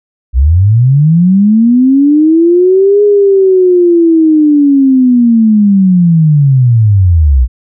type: linear two-way sweep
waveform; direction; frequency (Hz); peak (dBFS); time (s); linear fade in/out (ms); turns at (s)
sine; up then down; 57.4 to 415.3 to 57.4; -3; 0.33-7.48; 50; 3.03
effects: none